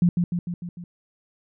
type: tone with echo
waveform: sine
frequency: 174.61 Hz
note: F3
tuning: in tune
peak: -14 dBFS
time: 0.02-0.09 s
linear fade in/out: 2 ms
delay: 150 ms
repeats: 5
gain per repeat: -4 dB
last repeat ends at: 0.84 s
effects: none